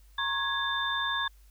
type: tone cluster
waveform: sine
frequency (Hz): 934 / 1085 / 1667 / 3579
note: A#5 / C#6 / G#6 / A7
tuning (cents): +3 / -37 / +6 / +29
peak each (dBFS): -38 / -33 / -31 / -32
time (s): 0.18-1.28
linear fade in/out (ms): 5
effects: added 50 Hz sine -53 dBFS peak until 1.5 s + white hiss -66 dBFS RMS until 1.5 s